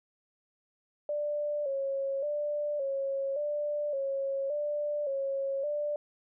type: tone with vibrato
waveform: sine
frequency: 568 Hz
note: C#5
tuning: 42 cents sharp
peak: -29 dBFS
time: 1.09-5.96 s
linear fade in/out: 2 ms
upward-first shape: square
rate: 0.88 Hz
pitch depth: 66 cents each way
effects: none